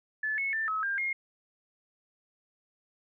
sine tone with pitch steps, 1733 / 2195 / 1779 / 1286 / 1598 / 2138 Hz, A6 / C#7 / A6 / E6 / G6 / C7, -27 / -18 / +19 / -43 / +33 / +37 cents, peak -28 dBFS, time 0.23-1.13 s, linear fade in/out 5 ms, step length 150 ms, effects none

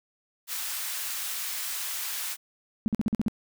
white high-pass noise, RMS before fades -33 dBFS, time 0.47-2.37 s, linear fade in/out 50 ms, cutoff 1100 Hz, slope 12 dB/octave
sine tone bursts, 218.9 Hz, A3, 9 cents flat, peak -21 dBFS, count 7, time 2.86-3.282 s, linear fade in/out 0 ms, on 20 ms, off 47 ms
effects none

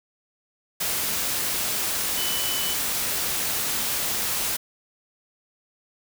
sine tone in noise, 2998 Hz, F#7, 22 cents sharp, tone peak -30 dBFS, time 2.17-2.74 s, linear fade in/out 10 ms, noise white, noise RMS -26 dBFS, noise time 0.8-4.57 s, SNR -7 dB, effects none

